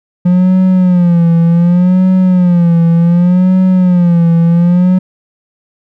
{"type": "tone with vibrato", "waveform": "triangle", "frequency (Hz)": 176.6, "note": "F3", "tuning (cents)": 20, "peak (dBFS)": -3, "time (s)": [0.25, 4.99], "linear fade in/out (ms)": 10, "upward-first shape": "sine", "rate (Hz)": 0.67, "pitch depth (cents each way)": 94, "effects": []}